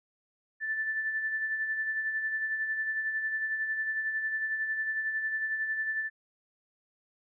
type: tone with tremolo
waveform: sine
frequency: 1760 Hz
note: A6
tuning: in tune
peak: -27 dBFS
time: 0.6-6.1 s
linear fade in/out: 50 ms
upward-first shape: sine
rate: 11 Hz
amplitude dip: 45%
effects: none